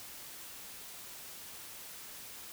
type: silence
effects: white hiss -48 dBFS RMS until 2.52 s